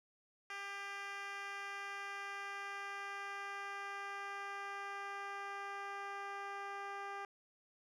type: tone with band-pass filter sweep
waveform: 10% pulse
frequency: 398.8 Hz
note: G4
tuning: 30 cents sharp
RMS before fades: -45 dBFS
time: 0.5-7.25 s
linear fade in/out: 2 ms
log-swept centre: 2100 to 910 Hz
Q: 0.84
effects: none